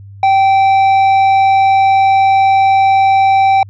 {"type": "tone with tanh clipping", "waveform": "sine", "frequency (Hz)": 777, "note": "G5", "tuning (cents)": -16, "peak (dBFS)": -8, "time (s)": [0.23, 3.63], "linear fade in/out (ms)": 2, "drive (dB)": 8, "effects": ["added 99 Hz sine -31 dBFS peak until 3.69 s"]}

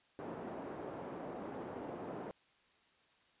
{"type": "band-pass noise", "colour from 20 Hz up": "pink", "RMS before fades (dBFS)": -45, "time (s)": [0.19, 2.31], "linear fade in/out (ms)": 0, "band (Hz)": [250, 760], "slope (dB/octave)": 12, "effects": ["white hiss -70 dBFS RMS until 3.4 s", "resampled to 8000 Hz"]}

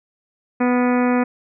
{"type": "harmonic tone with a mistuned harmonic", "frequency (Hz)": 247.5, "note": "B3", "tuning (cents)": 4, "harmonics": [1, 2, 3, 4, 5, 6, 7, 8, 9, 10], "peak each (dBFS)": [-16, -22, -26, -28, -30, -32, -33, -34, -35, -36], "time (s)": [0.6, 1.24], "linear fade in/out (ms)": 10, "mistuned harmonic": 6, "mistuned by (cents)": -41, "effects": []}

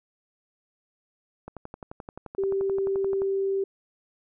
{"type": "click train", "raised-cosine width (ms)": 1, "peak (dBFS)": -24, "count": 21, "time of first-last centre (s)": [1.48, 3.219], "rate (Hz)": 11.5}
{"type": "tone", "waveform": "sine", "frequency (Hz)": 390, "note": "G4", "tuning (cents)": -9, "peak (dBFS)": -23, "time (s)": [2.38, 3.64], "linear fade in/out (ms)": 5}
{"effects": []}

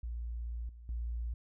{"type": "tone with level steps", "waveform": "sine", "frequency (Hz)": 58.27, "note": "A#1", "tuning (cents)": 0, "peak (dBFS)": [-36, -48, -34], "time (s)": [0.03, 1.34], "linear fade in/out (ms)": 5, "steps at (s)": [0.69, 0.89], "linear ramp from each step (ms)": 2, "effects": []}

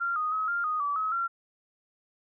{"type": "tone with pitch steps", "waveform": "sine", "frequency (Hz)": [1384, 1241, 1277, 1396, 1242, 1151, 1280, 1370], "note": ["F6", "D#6", "D#6", "F6", "D#6", "D6", "D#6", "F6"], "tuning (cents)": [-16, -5, 45, -1, -3, -35, 49, -34], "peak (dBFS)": -26, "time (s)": [0, 1.28], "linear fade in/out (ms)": 20, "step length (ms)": 160, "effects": []}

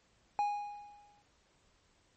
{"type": "tone with exponential decay", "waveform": "triangle", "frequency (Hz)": 824, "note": "G#5", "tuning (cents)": -14, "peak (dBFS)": -25, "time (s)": [0.39, 1.22], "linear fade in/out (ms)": 0, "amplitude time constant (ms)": 180, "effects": ["pink hiss -70 dBFS RMS until 2.16 s", "MP3 32 kbps"]}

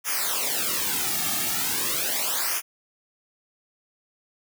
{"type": "noise with flanger", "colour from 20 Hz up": "white", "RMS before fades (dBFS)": -26, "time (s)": [0.04, 2.62], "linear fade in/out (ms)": 50, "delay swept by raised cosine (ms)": [0.24, 2.04], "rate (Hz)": 0.39, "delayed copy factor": -1, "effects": []}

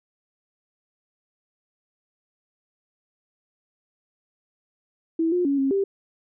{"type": "tone with pitch steps", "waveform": "sine", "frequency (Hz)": [326.9, 356.4, 279.7, 270.8, 393.4], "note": ["E4", "F4", "C#4", "C#4", "G4"], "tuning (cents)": [-14, 35, 16, -40, 6], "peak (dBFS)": -19, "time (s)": [5.19, 5.84], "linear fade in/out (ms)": 5, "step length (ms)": 130, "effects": []}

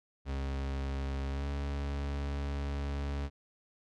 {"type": "tone with pitch glide", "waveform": "40% pulse", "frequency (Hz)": [68.3, 70.55], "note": ["C#2", "C#2"], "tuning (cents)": [-25, 31], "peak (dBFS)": -32, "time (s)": [0.25, 3.3], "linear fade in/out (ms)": 50, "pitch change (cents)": 56, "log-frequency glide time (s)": [1.28, 1.47], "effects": ["low-pass 5000 Hz 12 dB/octave"]}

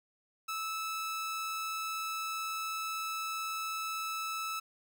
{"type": "tone", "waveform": "sawtooth", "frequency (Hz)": 1309, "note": "E6", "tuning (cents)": -13, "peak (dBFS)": -31, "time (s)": [0.48, 4.6], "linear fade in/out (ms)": 10, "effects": []}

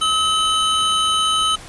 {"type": "tone pair together", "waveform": "square", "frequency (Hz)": [1281, 3036], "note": ["E6", "F#7"], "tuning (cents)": [-50, 44], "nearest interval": "octave + minor third", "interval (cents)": 1494, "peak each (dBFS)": -19, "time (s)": [0.01, 1.56], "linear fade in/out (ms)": 10, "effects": ["pink hiss -38 dBFS RMS until 1.68 s", "resampled to 24000 Hz"]}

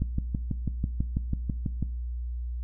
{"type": "click train", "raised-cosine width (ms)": 5, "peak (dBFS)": -15, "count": 12, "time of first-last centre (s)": [0.02, 1.826], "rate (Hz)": 6.09, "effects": ["noise-tail reverb RT60 0.5 s tail -18 dB re dry", "added 60 Hz sine -30 dBFS peak until 2.63 s"]}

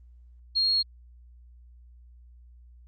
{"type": "tone", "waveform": "sine", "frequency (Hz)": 4274, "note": "C8", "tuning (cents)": 36, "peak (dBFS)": -21, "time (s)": [0.55, 0.83], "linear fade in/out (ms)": 20, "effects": ["added 60 Hz sine -49 dBFS peak until 2.87 s", "Opus 32 kbps"]}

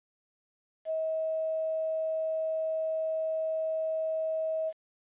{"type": "tone with quantisation", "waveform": "sine", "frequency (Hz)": 638, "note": "D#5", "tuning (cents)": 43, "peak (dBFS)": -28, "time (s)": [0.85, 4.73], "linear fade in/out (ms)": 50, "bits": 9, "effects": ["resampled to 8000 Hz"]}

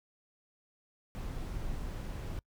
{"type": "noise", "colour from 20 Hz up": "brown", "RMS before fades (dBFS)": -38, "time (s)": [1.15, 2.39], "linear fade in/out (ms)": 0, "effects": ["noise-tail reverb RT60 0.1 s tail -26 dB re dry"]}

